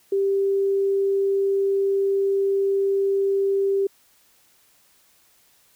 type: tone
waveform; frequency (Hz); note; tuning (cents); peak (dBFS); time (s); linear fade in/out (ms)
sine; 393.2; G4; +5; -18; 0.12-3.87; 5
effects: white hiss -59 dBFS RMS until 5.75 s